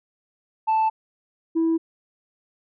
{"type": "tone pair in turn", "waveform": "sine", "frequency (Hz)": [880, 327.3], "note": ["A5", "E4"], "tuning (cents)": [0, -12], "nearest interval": "octave + perfect fourth", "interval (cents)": 1712, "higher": "first", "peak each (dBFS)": [-15, -16], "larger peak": "first", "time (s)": [[0.67, 0.9], [1.55, 1.78]], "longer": "neither", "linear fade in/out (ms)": 20, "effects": ["tanh soft clip ceiling -16 dBFS"]}